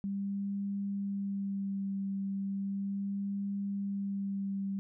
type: tone with vibrato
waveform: sine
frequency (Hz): 197.7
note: G3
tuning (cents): +15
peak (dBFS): -32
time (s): 0.04-4.79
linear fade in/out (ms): 0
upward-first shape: sine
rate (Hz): 0.36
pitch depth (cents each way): 16
effects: none